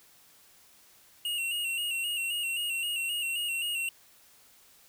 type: tone with vibrato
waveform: square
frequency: 2795 Hz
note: F7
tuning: 1 cent sharp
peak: -30 dBFS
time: 1.25-3.89 s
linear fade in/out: 2 ms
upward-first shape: square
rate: 3.8 Hz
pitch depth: 44 cents each way
effects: white hiss -59 dBFS RMS until 4.88 s